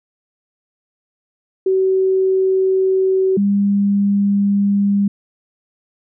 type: tone pair in turn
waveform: sine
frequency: 379.3 / 200.9 Hz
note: F#4 / G3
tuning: +43 / +43 cents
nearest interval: major seventh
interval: 1100 cents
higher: first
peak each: -12 dBFS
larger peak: neither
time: 1.66-3.37 / 3.37-5.08 s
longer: neither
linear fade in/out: 5 ms
effects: none